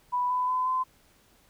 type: tone with pitch steps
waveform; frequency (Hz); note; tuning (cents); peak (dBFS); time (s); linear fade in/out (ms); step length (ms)
sine; 987.8 / 1000.4 / 1013.2 / 1026.2; B5 / B5 / B5 / C6; 0 / +22 / +44 / -34; -24; 0.12-0.84; 20; 180
effects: pink hiss -62 dBFS RMS until 1.49 s